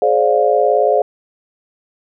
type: chord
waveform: sine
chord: D half-diminished seventh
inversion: second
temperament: just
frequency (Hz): 422.9 / 528.6 / 587.3 / 704.8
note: Ab4 / C5 / D5 / F5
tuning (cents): +31 / +18 / 0 / +16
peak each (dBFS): -16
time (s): 0.02-1.02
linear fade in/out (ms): 2
effects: none